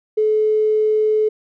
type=tone with tanh clipping; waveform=triangle; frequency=430.4 Hz; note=A4; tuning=38 cents flat; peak=-13 dBFS; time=0.17-1.29 s; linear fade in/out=10 ms; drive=3 dB; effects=none